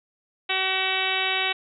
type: harmonic tone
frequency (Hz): 378.9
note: F#4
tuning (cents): +41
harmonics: 1 / 2 / 3 / 4 / 5 / 6 / 7 / 8 / 9 / 10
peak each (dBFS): -35 / -31 / -35 / -33 / -32 / -29 / -29 / -30 / -34 / -31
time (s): 0.49-1.53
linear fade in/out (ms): 10
effects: none